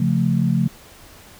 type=chord; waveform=sine; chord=Db augmented; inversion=none; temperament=equal with one note detuned; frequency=136.92 / 174.61 / 220 Hz; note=Db3 / F3 / A3; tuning=-21 / 0 / 0 cents; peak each=-20 / -19 / -21 dBFS; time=0-0.68 s; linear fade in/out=5 ms; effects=pink hiss -45 dBFS RMS until 1.39 s